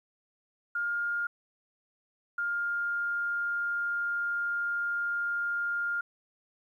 sine tone pair in turn, 1412 / 1406.7 Hz, F6 / F6, +19 / +12 cents, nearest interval unison, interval 7 cents, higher first, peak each -28 dBFS, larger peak neither, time 0.75-1.27 / 2.38-6.01 s, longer second, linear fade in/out 5 ms, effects 11-bit

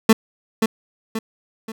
30% pulse tone with echo, 222.4 Hz, A3, 19 cents sharp, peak -5 dBFS, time 0.09-0.13 s, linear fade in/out 5 ms, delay 530 ms, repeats 3, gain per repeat -7 dB, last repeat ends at 1.72 s, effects none

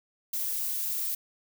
violet noise, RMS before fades -31 dBFS, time 0.33-1.15 s, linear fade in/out 5 ms, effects none

